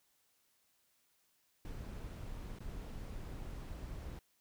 brown noise with dropouts, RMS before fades -45 dBFS, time 1.65-4.19 s, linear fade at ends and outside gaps 1 ms, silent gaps 2.587-2.604 s, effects white hiss -75 dBFS RMS until 4.4 s

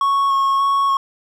triangle tone with vibrato, 1100 Hz, C#6, 14 cents flat, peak -12 dBFS, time 0.01-0.97 s, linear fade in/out 2 ms, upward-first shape square, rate 1.7 Hz, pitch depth 11 cents each way, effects none

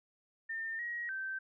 sine tone with pitch steps, 1807 / 1897 / 1553 Hz, A6 / A#6 / G6, +46 / +30 / -17 cents, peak -36 dBFS, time 0.49-1.39 s, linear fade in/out 10 ms, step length 300 ms, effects none

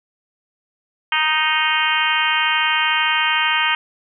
harmonic tone, 311.1 Hz, D#4, in tune, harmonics 3 / 4 / 5 / 6 / 7 / 8 / 9 / 10, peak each -23 / -24 / -23 / -24 / -24 / -24 / -24 / -24 dBFS, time 1.12-3.75 s, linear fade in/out 2 ms, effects none

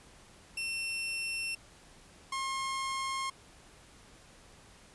sawtooth tone pair in turn, 2700 / 1071.5 Hz, E7 / C6, +41 / +41 cents, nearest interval octave + major third, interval 1600 cents, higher first, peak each -30 / -29 dBFS, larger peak second, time 0.57-1.55 / 2.32-3.3 s, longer neither, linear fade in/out 5 ms, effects pink hiss -57 dBFS RMS until 4.94 s + resampled to 24000 Hz

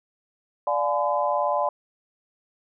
sine chord, D diminished seventh, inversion none, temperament just, 587.3 / 704.8 / 845.8 / 1014.9 Hz, D5 / F5 / Ab5 / Cb6, 0 / +16 / +31 / +47 cents, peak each -25 / -28 / -27 / -26 dBFS, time 0.67-1.69 s, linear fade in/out 2 ms, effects none

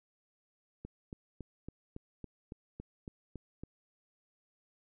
click train, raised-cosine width 3 ms, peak -30 dBFS, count 11, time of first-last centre 0.85-3.636 s, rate 3.59 Hz, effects none

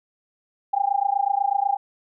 sine tone with amplitude modulation, 801 Hz, G5, 37 cents sharp, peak -15 dBFS, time 0.73-1.77 s, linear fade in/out 10 ms, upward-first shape sine, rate 28.1 Hz, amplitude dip 95%, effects none

